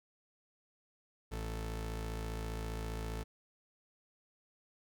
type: tone pair together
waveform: sawtooth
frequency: 55 / 220 Hz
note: A1 / A3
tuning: 0 / 0 cents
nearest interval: 2 octaves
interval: 2400 cents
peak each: -34 / -40 dBFS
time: 1.31-3.24 s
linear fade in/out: 20 ms
effects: none